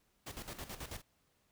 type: noise with tremolo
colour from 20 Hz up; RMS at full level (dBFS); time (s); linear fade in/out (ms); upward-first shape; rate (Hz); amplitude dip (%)
pink; -44; 0.26-1.02; 10; square; 9.2; 70
effects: pink hiss -75 dBFS RMS until 1.51 s